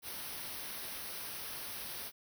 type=band-stop noise; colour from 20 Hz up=white; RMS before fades=-43 dBFS; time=0.02-2.12 s; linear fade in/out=50 ms; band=6000 to 8800 Hz; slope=96 dB/octave; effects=none